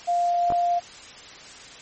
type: tone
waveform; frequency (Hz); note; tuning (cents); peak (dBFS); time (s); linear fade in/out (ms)
sine; 698.5; F5; 0; -19; 0.07-0.8; 20
type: clicks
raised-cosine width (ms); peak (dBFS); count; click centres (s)
1; -16; 2; 0.503 / 0.522
effects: white hiss -43 dBFS RMS until 1.81 s + MP3 32 kbps